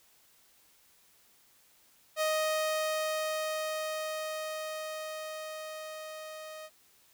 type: tone with level ramp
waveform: sawtooth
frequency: 624 Hz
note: D#5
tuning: 5 cents sharp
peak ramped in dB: -23 to -39 dBFS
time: 2.16-6.7 s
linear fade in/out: 50 ms
effects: white hiss -64 dBFS RMS until 7.13 s